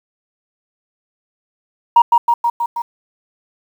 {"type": "tone with echo", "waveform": "sine", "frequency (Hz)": 943, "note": "A#5", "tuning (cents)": 20, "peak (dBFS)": -3, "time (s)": [1.96, 2.02], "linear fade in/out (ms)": 5, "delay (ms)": 160, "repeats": 5, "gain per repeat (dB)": -3, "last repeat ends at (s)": 2.82, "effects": ["tanh soft clip ceiling -1 dBFS", "7-bit"]}